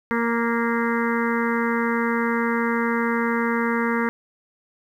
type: harmonic tone with a mistuned harmonic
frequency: 233.1 Hz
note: A#3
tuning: in tune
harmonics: 1 / 2 / 4 / 5 / 6 / 7 / 8 / 9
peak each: -23 / -26 / -29 / -30 / -31 / -31 / -32 / -33 dBFS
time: 0.11-4.09 s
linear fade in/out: 0 ms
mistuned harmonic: 9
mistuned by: -28 cents
effects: 9-bit